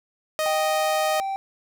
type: tone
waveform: sawtooth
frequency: 622.3 Hz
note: D#5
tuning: in tune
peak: -18 dBFS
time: 0.39-1.2 s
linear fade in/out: 0 ms
type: tone with pitch glide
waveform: triangle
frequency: 784 to 779 Hz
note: G5 to G5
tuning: 0 to -11 cents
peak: -23 dBFS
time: 0.46-1.36 s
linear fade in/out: 0 ms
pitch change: -11 cents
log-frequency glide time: 0.88-1.18 s
effects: none

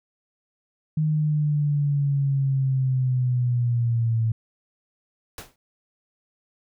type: linear sweep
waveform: sine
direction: down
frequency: 155.56 to 111.8 Hz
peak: -19 dBFS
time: 0.97-4.32 s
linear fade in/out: 5 ms
type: noise with exponential decay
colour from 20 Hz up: pink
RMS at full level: -33 dBFS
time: 5.38-5.56 s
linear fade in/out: 2 ms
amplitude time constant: 39 ms
effects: none

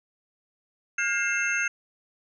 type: tone cluster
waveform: sine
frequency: 1422 / 1614 / 2119 / 2665 / 6390 Hz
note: F6 / G#6 / C7 / E7 / G8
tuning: +31 / -50 / +21 / +18 / +32 cents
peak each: -29 / -30 / -30 / -29 / -34 dBFS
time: 0.98-1.68 s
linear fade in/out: 5 ms
effects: none

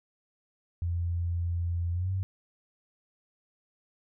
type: tone with pitch glide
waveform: sine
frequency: 86 to 94.87 Hz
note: F2 to F#2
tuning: -26 to +44 cents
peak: -27 dBFS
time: 0.82-2.23 s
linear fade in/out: 0 ms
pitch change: +170 cents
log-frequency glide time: 1.92-2.11 s
effects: none

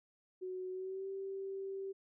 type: tone with pitch glide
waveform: sine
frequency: 370 to 388.4 Hz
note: F#4 to G4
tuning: 0 to -16 cents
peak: -39 dBFS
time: 0.41-1.93 s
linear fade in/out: 20 ms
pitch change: +84 cents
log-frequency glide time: 0.71-1.08 s
effects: none

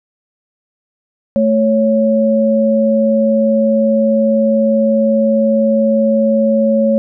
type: tone pair together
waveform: sine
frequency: 220 / 554.4 Hz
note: A3 / C#5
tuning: 0 / 0 cents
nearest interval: octave + major third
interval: 1600 cents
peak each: -12 dBFS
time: 1.36-6.98 s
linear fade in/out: 0 ms
effects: none

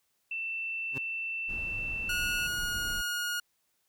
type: tone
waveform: sine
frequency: 2675 Hz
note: E7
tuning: 25 cents sharp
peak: -32 dBFS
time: 0.31-2.47 s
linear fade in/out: 5 ms
type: tone with exponential growth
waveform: 20% pulse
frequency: 134.1 Hz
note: C3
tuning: 43 cents sharp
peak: -30 dBFS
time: 0.91-0.98 s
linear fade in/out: 5 ms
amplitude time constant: 15 ms
type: noise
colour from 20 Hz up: brown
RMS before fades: -41 dBFS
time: 1.48-3.02 s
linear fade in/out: 20 ms
type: tone with pitch glide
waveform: sawtooth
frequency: 1447 to 1436.2 Hz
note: F#6 to F6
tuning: -39 to +48 cents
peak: -27 dBFS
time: 2.09-3.4 s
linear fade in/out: 5 ms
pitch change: -13 cents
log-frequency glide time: 2.37-2.81 s
effects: white hiss -75 dBFS RMS until 3.88 s

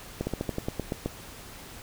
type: slowing click train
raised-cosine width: 2 ms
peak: -15 dBFS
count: 10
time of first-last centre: 0.21-1.06 s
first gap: 60 ms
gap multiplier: 1.11
effects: pink hiss -45 dBFS RMS until 1.82 s

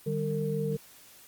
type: tone cluster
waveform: sine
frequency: 151.4 / 196.5 / 453.9 Hz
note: D#3 / G3 / A#4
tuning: -47 / +4 / -46 cents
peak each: -31 / -34 / -31 dBFS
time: 0.06-0.77 s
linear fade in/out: 10 ms
effects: white hiss -54 dBFS RMS until 1.27 s + Opus 32 kbps

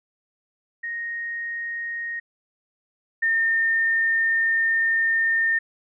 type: tone pair in turn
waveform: sine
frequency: 1864.7 / 1817.9 Hz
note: A#6 / A#6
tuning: 0 / -44 cents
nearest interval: unison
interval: 44 cents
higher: first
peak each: -27 / -18 dBFS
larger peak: second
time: 0.83-2.2 / 3.22-5.59 s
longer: second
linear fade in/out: 10 ms
effects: none

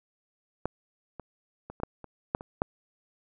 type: clicks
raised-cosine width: 1 ms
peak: -14 / -25 / -26 / -27 / -13 / -28 / -11 / -26 / -11 dBFS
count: 9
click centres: 0.656 / 1.197 / 1.7 / 1.801 / 1.834 / 2.043 / 2.349 / 2.409 / 2.619 s
effects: none

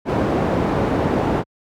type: low-pass noise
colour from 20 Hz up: white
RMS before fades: -19 dBFS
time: 0.05-1.44 s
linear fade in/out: 50 ms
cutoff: 580 Hz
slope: 12 dB/octave
effects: high-pass 60 Hz 12 dB/octave

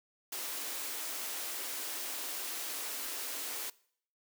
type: high-pass noise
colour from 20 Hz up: white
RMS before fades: -39 dBFS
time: 0.32-3.7 s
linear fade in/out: 5 ms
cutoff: 250 Hz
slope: 96 dB/octave
effects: noise-tail reverb RT60 0.6 s tail -22 dB re dry

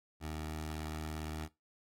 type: tone with notch filter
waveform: 15% pulse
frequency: 77.7 Hz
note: D#2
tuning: 2 cents flat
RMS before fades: -41 dBFS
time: 0.2-1.49 s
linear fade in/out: 50 ms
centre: 190 Hz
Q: 2
effects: noise-tail reverb RT60 0.2 s tail -19 dB re dry + AAC 48 kbps

